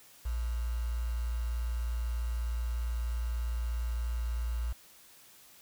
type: tone with quantisation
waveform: sine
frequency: 58.4 Hz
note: A#1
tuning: 4 cents sharp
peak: -30 dBFS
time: 0.25-4.73 s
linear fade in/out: 10 ms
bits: 8
effects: white hiss -57 dBFS RMS until 5.61 s